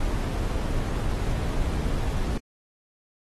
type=noise; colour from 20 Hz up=brown; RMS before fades=-26 dBFS; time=0-2.38 s; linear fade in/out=5 ms; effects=AAC 32 kbps